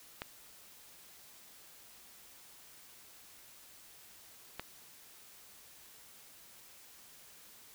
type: clicks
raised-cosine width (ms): 0.3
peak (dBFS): -22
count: 2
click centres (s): 0.219 / 4.596
effects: white hiss -57 dBFS RMS until 7.74 s